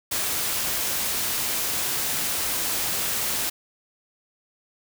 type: noise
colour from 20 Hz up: white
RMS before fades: -26 dBFS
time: 0.11-3.5 s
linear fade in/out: 10 ms
effects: none